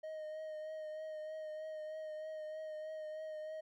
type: tone with vibrato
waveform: triangle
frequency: 622 Hz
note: D#5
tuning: 1 cent flat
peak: -40 dBFS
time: 0.03-3.61 s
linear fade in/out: 10 ms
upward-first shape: triangle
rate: 3.2 Hz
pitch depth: 25 cents each way
effects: none